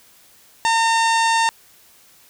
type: harmonic tone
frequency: 910 Hz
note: A#5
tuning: 42 cents flat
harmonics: 1 / 2 / 3 / 4 / 5 / 6 / 7 / 8 / 9 / 10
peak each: -16 / -22 / -26 / -28 / -30 / -32 / -33 / -34 / -35 / -36 dBFS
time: 0.65-1.49 s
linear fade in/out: 0 ms
effects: white hiss -51 dBFS RMS until 2.29 s